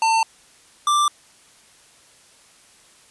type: tone pair in turn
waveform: square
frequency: 897 / 1178.5 Hz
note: A5 / D6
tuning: +33 / +6 cents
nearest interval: perfect fourth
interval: 473 cents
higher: second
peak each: -16 dBFS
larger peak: neither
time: 0.02-0.23 / 0.87-1.08 s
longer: neither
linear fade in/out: 2 ms
effects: white hiss -52 dBFS RMS until 3.1 s + resampled to 24000 Hz